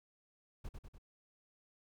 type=noise with echo; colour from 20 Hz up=brown; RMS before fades=-42 dBFS; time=0.64-0.69 s; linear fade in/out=10 ms; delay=98 ms; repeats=3; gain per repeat=-4 dB; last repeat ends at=0.984 s; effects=none